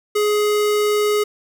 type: tone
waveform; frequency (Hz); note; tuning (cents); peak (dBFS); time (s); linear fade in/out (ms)
square; 418.7; G#4; +14; -16; 0.15-1.24; 10
effects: none